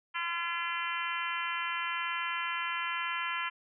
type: harmonic tone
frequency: 341 Hz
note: F4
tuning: 41 cents flat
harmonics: 3 / 4 / 5 / 6 / 7 / 8 / 9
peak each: -37 / -38 / -39 / -40 / -40 / -41 / -42 dBFS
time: 0.14-3.5 s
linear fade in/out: 20 ms
effects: none